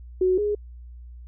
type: tone pair in turn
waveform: sine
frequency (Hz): 370 / 415.3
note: F#4 / G#4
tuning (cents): 0 / 0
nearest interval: major second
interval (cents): 200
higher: second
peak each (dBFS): -17 / -21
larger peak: first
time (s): 0.21-0.38 / 0.38-0.55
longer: neither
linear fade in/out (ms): 5
effects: added 60 Hz sine -39 dBFS peak until 1.27 s

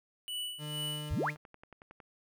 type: tone with tremolo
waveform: square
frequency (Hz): 2960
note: F#7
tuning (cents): 0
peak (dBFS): -35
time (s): 0.28-1.09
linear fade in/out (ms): 0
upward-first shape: sine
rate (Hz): 2.2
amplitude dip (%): 75
type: tone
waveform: 40% pulse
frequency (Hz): 150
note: D3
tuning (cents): +37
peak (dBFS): -38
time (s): 0.58-1.37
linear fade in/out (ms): 50
type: exponential sweep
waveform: sine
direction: up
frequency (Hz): 49 to 2726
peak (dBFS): -29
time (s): 1.1-1.31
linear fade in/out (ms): 20
type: click train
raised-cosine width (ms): 0.5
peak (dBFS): -36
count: 8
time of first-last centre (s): 1.36-2.002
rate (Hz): 10.9
effects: none

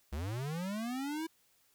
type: linear sweep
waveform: square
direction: up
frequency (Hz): 64.8 to 329.6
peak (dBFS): -36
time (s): 0.12-1.27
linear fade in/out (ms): 10
effects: white hiss -70 dBFS RMS until 1.74 s

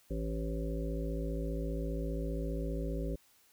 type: harmonic tone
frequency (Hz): 55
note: A1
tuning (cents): 0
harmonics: 1 / 3 / 5 / 7 / 9 / 10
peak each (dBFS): -35 / -40 / -42 / -43 / -45 / -45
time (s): 0.1-3.16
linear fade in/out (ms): 10
effects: white hiss -66 dBFS RMS until 3.52 s

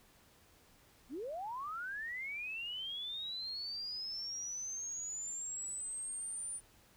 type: linear sweep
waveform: sine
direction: up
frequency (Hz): 227.2 to 9397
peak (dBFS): -39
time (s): 1.09-6.61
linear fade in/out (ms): 50
effects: pink hiss -65 dBFS RMS until 6.96 s

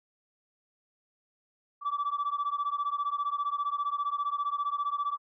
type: beating tone pair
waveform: sine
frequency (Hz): 1149 / 1164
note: D6 / D6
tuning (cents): -38 / -16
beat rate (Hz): 15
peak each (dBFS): -30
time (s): 1.81-5.18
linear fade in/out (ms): 50
effects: tanh soft clip ceiling -24 dBFS

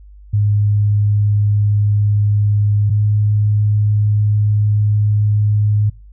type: tone pair in turn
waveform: sine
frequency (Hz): 103.6 / 104.8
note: G#2 / G#2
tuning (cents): -4 / +16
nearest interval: unison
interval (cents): 20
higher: second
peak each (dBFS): -11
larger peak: neither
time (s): 0.33-2.9 / 2.9-5.9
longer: second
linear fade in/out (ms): 10
effects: noise-tail reverb RT60 0.3 s tail -24 dB re dry + added 50 Hz sine -37 dBFS peak until 6.12 s

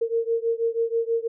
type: beating tone pair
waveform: sine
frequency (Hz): 457.2 / 463.4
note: A#4 / A#4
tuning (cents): -34 / -10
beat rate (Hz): 6.2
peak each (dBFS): -24 / -25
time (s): 0.01-1.28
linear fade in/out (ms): 10
effects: none

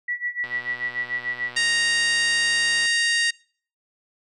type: tone with tremolo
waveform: sine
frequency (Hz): 1947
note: B6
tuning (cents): -25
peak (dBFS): -22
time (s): 0.08-1.52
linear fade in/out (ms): 5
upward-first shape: sine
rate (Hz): 6.8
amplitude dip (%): 90
type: click train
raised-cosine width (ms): 0.3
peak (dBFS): -23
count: 296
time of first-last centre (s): 0.44-2.858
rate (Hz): 122
type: harmonic tone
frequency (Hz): 932.3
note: A#5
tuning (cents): 0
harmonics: 2 / 3 / 4 / 5 / 6 / 7 / 8 / 9 / 10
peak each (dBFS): -21 / -27 / -29 / -27 / -35 / -35 / -37 / -36 / -36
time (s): 1.56-3.31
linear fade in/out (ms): 10
effects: noise-tail reverb RT60 0.5 s tail -25 dB re dry

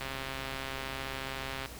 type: click train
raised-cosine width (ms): 0.3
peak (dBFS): -21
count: 222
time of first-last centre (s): 0.01-1.659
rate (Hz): 134
effects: added 60 Hz sine -48 dBFS peak until 1.79 s + pink hiss -47 dBFS RMS until 1.79 s

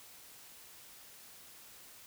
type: silence
effects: white hiss -55 dBFS RMS until 2.06 s

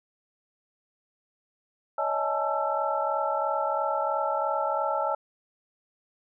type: tone cluster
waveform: sine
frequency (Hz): 563 / 631 / 842 / 885 / 1335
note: C#5 / D#5 / G#5 / A5 / E6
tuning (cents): +27 / +24 / +24 / +10 / +22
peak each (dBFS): -31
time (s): 1.98-5.15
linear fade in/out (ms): 5
effects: none

